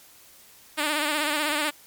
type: tone with vibrato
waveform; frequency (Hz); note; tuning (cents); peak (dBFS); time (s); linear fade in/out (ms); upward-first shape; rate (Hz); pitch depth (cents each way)
5% pulse; 299.6; D4; +35; -12; 0.77-1.71; 20; sine; 16; 66
effects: white hiss -52 dBFS RMS until 1.86 s + MP3 96 kbps